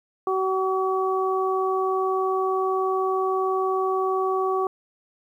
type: harmonic tone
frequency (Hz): 378.6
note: F#4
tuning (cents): +40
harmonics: 1 / 2 / 3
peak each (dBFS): -23 / -28 / -26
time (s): 0.27-4.67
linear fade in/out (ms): 2
effects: 10-bit